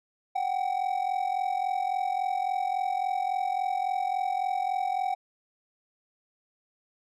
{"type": "ring-modulated tone", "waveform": "triangle", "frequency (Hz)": 760, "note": "F#5", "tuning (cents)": 46, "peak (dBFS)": -21, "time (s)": [0.35, 5.15], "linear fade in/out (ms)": 10, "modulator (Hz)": 21.8, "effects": []}